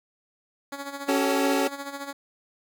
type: tone with tremolo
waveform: 10% pulse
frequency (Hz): 280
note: C#4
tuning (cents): +18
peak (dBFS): -23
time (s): 0.72-2.13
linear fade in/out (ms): 5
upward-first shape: sine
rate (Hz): 14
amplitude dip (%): 65
type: chord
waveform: 25% pulse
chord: F# minor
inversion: second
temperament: equal with one note detuned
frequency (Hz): 277.2 / 378.4 / 440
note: C#4 / F#4 / A4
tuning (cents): 0 / +39 / 0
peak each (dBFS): -20 / -24 / -25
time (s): 1.08-1.68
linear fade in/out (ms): 10
effects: none